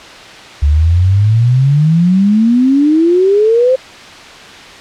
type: exponential sweep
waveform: sine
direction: up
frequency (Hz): 70 to 529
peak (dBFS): -6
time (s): 0.62-3.76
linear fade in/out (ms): 10
effects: white hiss -32 dBFS RMS until 4.8 s + low-pass 4000 Hz 12 dB/octave